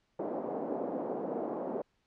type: band-pass noise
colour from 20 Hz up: white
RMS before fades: -36 dBFS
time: 0.19-1.82 s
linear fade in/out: 5 ms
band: 220 to 670 Hz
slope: 24 dB/octave
effects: pink hiss -75 dBFS RMS until 2.06 s + low-pass 5000 Hz 12 dB/octave